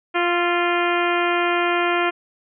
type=harmonic tone with a mistuned harmonic; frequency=349.2 Hz; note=F4; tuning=in tune; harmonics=1 / 2 / 3 / 4 / 5 / 6 / 7 / 8 / 9; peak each=-22 / -24 / -26 / -25 / -28 / -29 / -28 / -33 / -35 dBFS; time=0.14-2.11 s; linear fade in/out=20 ms; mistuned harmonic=4; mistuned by=-21 cents; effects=none